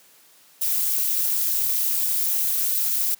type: noise with amplitude modulation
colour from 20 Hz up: violet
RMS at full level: -19 dBFS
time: 0.61-3.15 s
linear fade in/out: 10 ms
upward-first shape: sine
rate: 264 Hz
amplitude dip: 80%
effects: white hiss -54 dBFS RMS until 3.19 s + high-pass 150 Hz 12 dB/octave